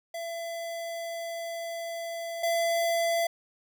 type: tone pair in turn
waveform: square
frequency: 672 / 674.4 Hz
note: E5 / E5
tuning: +33 / +39 cents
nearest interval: unison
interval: 6 cents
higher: second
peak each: -34 / -25 dBFS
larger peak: second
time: 0.14-2.43 / 2.43-3.27 s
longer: first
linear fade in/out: 5 ms
effects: none